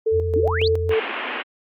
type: tone with tremolo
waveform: sine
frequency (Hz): 443.1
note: A4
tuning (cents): +12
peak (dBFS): -16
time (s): 0.06-1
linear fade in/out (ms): 10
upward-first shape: square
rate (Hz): 3.6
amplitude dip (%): 60
type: tone with vibrato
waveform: sine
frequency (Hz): 86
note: F2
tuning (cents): -26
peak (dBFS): -22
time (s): 0.11-0.95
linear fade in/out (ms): 50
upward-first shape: sine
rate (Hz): 8.2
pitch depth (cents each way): 39
type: exponential sweep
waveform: sine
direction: up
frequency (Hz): 261.6 to 4699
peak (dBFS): -23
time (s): 0.36-0.68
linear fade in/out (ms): 2
type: band-pass noise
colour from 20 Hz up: white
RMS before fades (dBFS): -28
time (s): 0.9-1.43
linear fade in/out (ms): 20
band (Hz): 240 to 2900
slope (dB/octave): 48
effects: Opus 48 kbps